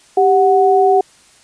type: tone pair together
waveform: sine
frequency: 392 / 740 Hz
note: G4 / F#5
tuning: 0 / 0 cents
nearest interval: major seventh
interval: 1100 cents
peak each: -11 dBFS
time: 0.17-1.01 s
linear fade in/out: 5 ms
effects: white hiss -48 dBFS RMS until 1.43 s + resampled to 22050 Hz